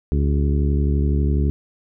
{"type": "harmonic tone with a mistuned harmonic", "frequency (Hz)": 72, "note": "D2", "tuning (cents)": -34, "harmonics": [1, 2, 3, 4, 5, 6], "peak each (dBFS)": [-17, -23, -27, -29, -31, -33], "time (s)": [0.12, 1.5], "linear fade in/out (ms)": 0, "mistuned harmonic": 6, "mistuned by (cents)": -55, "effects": []}